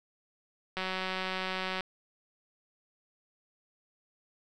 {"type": "click train", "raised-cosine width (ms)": 0.3, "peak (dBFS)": -18, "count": 195, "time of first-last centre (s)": [0.77, 1.807], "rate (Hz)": 187, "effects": []}